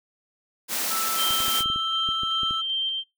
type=high-pass noise; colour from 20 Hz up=white; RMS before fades=-27 dBFS; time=0.68-1.64 s; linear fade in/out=50 ms; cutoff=170 Hz; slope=48 dB/octave
type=tone; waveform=triangle; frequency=1318.5 Hz; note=E6; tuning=in tune; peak=-26 dBFS; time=0.9-2.62 s; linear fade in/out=20 ms
type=tone with tremolo; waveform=sine; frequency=3144 Hz; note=G7; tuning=4 cents sharp; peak=-23 dBFS; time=1.16-3.04 s; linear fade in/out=50 ms; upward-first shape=square; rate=2.6 Hz; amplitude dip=25%
type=clicks; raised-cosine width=3 ms; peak=-25 dBFS; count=11; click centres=1.307 / 1.404 / 1.482 / 1.607 / 1.659 / 1.701 / 1.76 / 2.089 / 2.234 / 2.433 / 2.509 s
effects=noise-tail reverb RT60 0.2 s tail -20 dB re dry